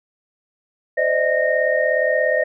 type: tone cluster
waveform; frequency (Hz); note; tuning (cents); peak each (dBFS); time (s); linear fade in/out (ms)
sine; 515 / 597 / 634 / 1849; C5 / D5 / D#5 / A#6; -28 / +28 / +32 / -15; -21; 0.97-2.44; 10
effects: none